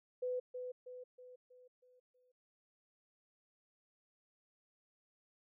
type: tone with echo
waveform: sine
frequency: 501 Hz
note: B4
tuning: 25 cents sharp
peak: -35 dBFS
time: 0.22-0.4 s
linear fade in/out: 10 ms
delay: 320 ms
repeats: 6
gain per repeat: -6 dB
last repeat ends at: 2.32 s
effects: none